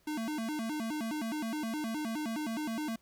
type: tone with vibrato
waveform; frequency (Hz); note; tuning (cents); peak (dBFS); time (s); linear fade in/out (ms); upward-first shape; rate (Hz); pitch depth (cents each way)
square; 261.6; C4; 0; -34; 0.07-2.96; 5; square; 4.8; 260
effects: pink hiss -69 dBFS RMS until 3.01 s